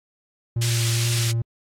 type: tone with vibrato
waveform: triangle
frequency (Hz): 116.54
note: A#2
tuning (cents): 0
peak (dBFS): -18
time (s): 0.56-1.42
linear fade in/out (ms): 5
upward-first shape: triangle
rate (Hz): 2.3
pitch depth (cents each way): 19
type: high-pass noise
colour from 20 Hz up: pink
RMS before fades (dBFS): -26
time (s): 0.61-1.32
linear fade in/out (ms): 10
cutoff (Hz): 2800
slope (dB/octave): 12
effects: low-pass 10000 Hz 12 dB/octave + AAC 64 kbps